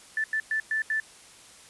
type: tone bursts at uneven times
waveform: sine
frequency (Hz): 1760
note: A6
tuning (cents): 0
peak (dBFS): -24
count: 5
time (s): 0.17-0.24 / 0.33-0.4 / 0.51-0.6 / 0.71-0.82 / 0.9-1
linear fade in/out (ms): 2
effects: white hiss -51 dBFS RMS until 1.69 s + resampled to 24000 Hz